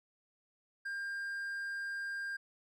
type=tone; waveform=triangle; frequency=1600 Hz; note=G6; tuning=35 cents sharp; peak=-35 dBFS; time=0.85-2.37 s; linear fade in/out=10 ms; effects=none